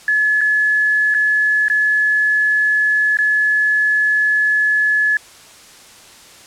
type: tone with dropouts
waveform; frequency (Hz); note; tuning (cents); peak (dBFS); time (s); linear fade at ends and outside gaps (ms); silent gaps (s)
sine; 1710; A6; -50; -12; 0.08-5.17; 2; 0.409-0.413 / 1.142-1.147 / 1.683-1.699 / 3.171-3.187
effects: white hiss -42 dBFS RMS until 6.46 s + low-pass 9000 Hz 12 dB/octave